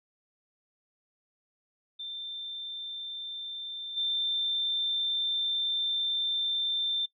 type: tone with level steps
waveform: sine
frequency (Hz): 3571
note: A7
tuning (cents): +25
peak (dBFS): -36 / -27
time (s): 1.99-7.06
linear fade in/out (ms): 10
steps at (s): 3.96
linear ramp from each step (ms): 20
effects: noise-tail reverb RT60 0.1 s tail -19 dB re dry